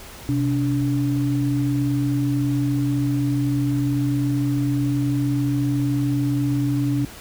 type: tone pair together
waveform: sine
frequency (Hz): 128.3 / 288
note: C3 / D4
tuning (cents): -34 / -34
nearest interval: octave + major second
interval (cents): 1400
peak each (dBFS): -21 / -21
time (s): 0.29-7.05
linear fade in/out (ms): 0
effects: added 60 Hz sine -45 dBFS peak until 7.2 s + pink hiss -40 dBFS RMS until 7.2 s